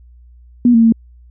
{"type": "tone with pitch steps", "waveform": "sine", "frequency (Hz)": [242.2, 228.4, 226.7], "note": ["B3", "A#3", "A#3"], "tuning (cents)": [-34, -35, -48], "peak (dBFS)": -6, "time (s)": [0.65, 0.923], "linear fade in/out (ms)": 2, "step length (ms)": 91, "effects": ["added 60 Hz sine -40 dBFS peak until 1.3 s"]}